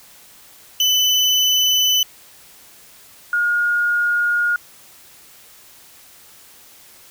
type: tone pair in turn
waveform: 35% pulse / sine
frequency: 3007 / 1429.4 Hz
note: F#7 / F6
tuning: +27 / +40 cents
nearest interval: octave + minor second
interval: 1287 cents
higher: first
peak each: -12 / -15 dBFS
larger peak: first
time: 0.8-2.03 / 3.33-4.56 s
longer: neither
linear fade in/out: 2 ms
effects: white hiss -46 dBFS RMS until 7.1 s